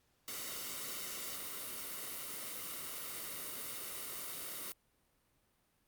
white noise with comb filter, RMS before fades -43 dBFS, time 0.28-4.72 s, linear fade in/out 0 ms, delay 1.2 ms, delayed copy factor -0.55, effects pink hiss -75 dBFS RMS until 5.87 s + Opus 48 kbps

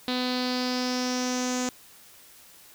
sawtooth tone with low-pass filter sweep, 251 Hz, B3, 28 cents sharp, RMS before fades -28 dBFS, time 0.08-1.69 s, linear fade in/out 0 ms, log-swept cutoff 4000 to 6800 Hz, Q 5.6, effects white hiss -52 dBFS RMS until 2.74 s

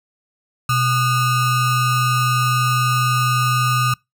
square ring-modulated tone, 676 Hz, E5, 43 cents sharp, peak -13 dBFS, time 0.69-3.94 s, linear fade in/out 5 ms, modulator 551 Hz, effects noise-tail reverb RT60 0.2 s tail -26 dB re dry

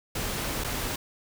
pink noise with dropouts, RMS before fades -31 dBFS, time 0.15-0.96 s, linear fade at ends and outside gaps 5 ms, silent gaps 0.639-0.644 s, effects none

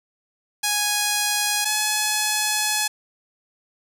5% pulse tone pair in turn, 830.6 / 849 Hz, G#5 / G#5, 0 / +38 cents, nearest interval unison, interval 38 cents, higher second, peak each -8 dBFS, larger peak neither, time 0.63-1.65 / 1.65-2.88 s, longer second, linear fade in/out 10 ms, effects none

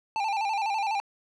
square tone with vibrato, 840 Hz, G#5, 19 cents sharp, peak -26 dBFS, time 0.16-1 s, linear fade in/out 0 ms, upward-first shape square, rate 12 Hz, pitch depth 85 cents each way, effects low-pass 4000 Hz 12 dB/octave

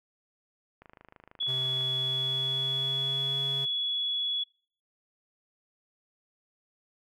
click train, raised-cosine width 0.5 ms, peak -35 dBFS, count 27, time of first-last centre 0.82-1.809 s, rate 26.3 Hz
sine tone, 3384 Hz, G#7, 32 cents sharp, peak -27 dBFS, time 1.4-4.44 s, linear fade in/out 10 ms
square tone with pitch glide, 130 to 136.38 Hz, C3 to C#3, -11 to -28 cents, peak -37 dBFS, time 1.47-3.66 s, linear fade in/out 20 ms, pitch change +83 cents, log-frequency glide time 1.98-3.43 s
effects noise-tail reverb RT60 0.5 s tail -26 dB re dry

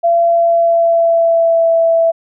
sine tone with pitch glide, 680 to 662.2 Hz, F5 to E5, -46 to +8 cents, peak -8 dBFS, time 0.03-2.12 s, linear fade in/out 20 ms, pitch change -46 cents, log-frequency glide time 0.2-1.71 s, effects none

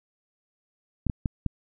clicks, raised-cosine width 5 ms, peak -13 dBFS, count 4, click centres 1.067 / 1.098 / 1.258 / 1.463 s, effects none

